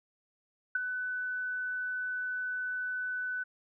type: tone with ADSR envelope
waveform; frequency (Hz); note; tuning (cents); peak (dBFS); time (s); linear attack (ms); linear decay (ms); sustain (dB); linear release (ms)
sine; 1499; F#6; +22; -24; 0.75-3.44; 5; 17; -8; 15
effects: none